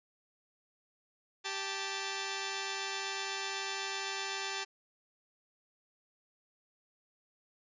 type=tone pair together; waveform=5% pulse; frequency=391.2 / 878.2 Hz; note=G4 / A5; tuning=-4 / -4 cents; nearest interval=octave + major second; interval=1400 cents; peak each=-26 dBFS; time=1.44-4.65 s; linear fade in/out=20 ms; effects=resampled to 16000 Hz